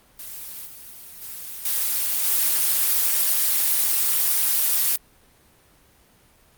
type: noise with level steps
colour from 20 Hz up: blue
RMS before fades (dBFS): -36 / -41 / -35 / -23 / -20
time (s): 0.19-4.96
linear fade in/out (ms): 2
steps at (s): 0.66 / 1.22 / 1.65 / 2.24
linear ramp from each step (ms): 5
effects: pink hiss -56 dBFS RMS until 6.57 s + Opus 32 kbps